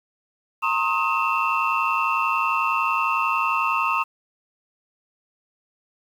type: tone cluster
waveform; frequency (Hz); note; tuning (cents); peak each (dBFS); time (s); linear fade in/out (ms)
sine; 922 / 1071 / 1262 / 2593 / 2704; A#5 / C6 / D#6 / E7 / E7; -19 / +40 / +24 / -29 / +43; -27 / -23 / -24 / -31 / -26; 0.62-4.04; 20
effects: tanh soft clip ceiling -10 dBFS + 8-bit